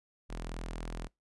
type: tone with notch filter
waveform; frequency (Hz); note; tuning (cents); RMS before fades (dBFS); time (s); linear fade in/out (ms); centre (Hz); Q
sawtooth; 41.71; E1; +21; -40; 0.29-1.08; 20; 89; 0.93
effects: noise-tail reverb RT60 0.2 s tail -25 dB re dry + resampled to 24000 Hz